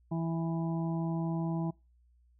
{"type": "harmonic tone", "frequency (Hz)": 164.8, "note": "E3", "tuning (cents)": 0, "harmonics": [1, 2, 4, 5, 6], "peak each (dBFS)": [-31, -37, -43, -45, -47], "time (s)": [0.11, 1.71], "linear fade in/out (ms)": 10, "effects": ["noise-tail reverb RT60 0.3 s tail -26 dB re dry", "added 60 Hz sine -62 dBFS peak until 2.39 s"]}